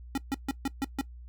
square tone bursts, 273.4 Hz, C#4, 24 cents flat, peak -27 dBFS, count 6, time 0.15-1.012 s, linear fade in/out 2 ms, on 27 ms, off 140 ms, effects noise-tail reverb RT60 0.1 s tail -20 dB re dry + added 60 Hz sine -43 dBFS peak until 1.28 s

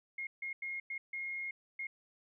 sine tone bursts at uneven times, 2146 Hz, C7, 43 cents sharp, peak -37 dBFS, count 6, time 0.18-0.27 / 0.42-0.53 / 0.62-0.8 / 0.9-0.98 / 1.13-1.51 / 1.79-1.87 s, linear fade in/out 5 ms, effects none

